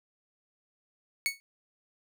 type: tone with exponential decay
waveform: sawtooth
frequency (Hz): 2217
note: C#7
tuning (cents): 0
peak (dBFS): -19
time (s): 1.26-1.4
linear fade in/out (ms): 0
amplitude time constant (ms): 29
effects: none